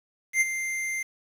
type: tone with ADSR envelope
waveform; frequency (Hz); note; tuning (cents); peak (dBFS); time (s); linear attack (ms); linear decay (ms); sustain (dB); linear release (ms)
square; 2093; C7; 0; -18; 0.33-1.03; 79; 27; -10; 9
effects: low-pass 12000 Hz 12 dB/octave + 8-bit